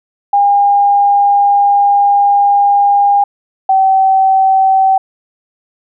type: tone pair in turn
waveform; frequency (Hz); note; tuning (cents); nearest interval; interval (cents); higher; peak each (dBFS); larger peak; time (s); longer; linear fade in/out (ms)
sine; 808 / 767.9; G#5 / G5; -48 / -36; minor second; 88; first; -6; neither; 0.33-3.24 / 3.69-4.98; first; 5
effects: none